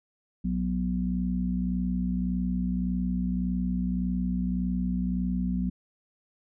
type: harmonic tone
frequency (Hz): 61.74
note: B1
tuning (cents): 0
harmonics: 1 / 3 / 4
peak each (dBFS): -32 / -27 / -32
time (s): 0.44-5.7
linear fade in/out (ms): 10
effects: none